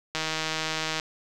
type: click train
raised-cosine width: 0.2 ms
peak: -11 dBFS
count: 135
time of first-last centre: 0.15-0.998 s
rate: 158 Hz
effects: none